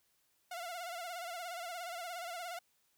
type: tone with vibrato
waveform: sawtooth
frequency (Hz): 698.5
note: F5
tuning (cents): 0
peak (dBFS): -37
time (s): 0.51-2.59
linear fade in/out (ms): 5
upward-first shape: sine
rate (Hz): 17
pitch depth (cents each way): 79
effects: white hiss -75 dBFS RMS until 2.97 s